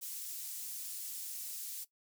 pink high-pass noise, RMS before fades -43 dBFS, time 0.01-1.85 s, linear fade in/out 20 ms, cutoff 8100 Hz, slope 12 dB/octave, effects noise-tail reverb RT60 0.1 s tail -17 dB re dry

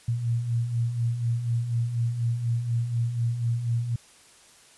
sine beating tone pair, 114.4 / 118.5 Hz, A#2 / A#2, -32 / +29 cents, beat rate 4.1 Hz, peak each -32 / -24 dBFS, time 0.08-3.96 s, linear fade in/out 5 ms, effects white hiss -54 dBFS RMS until 4.77 s + resampled to 24000 Hz

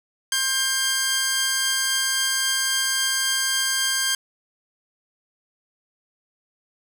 10% pulse tone pair together, 1061.9 / 1591 Hz, C6 / G6, +25 / +25 cents, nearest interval perfect fifth, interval 700 cents, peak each -23 / -12 dBFS, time 0.32-4.15 s, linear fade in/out 2 ms, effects none

